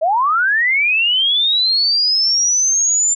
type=linear sweep; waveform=sine; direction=up; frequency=601 to 7240 Hz; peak=-12 dBFS; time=0.01-3.15 s; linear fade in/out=20 ms; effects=none